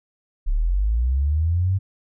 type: linear sweep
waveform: sine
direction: up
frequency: 32.46 to 98 Hz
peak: -17 dBFS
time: 0.46-1.79 s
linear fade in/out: 20 ms
effects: none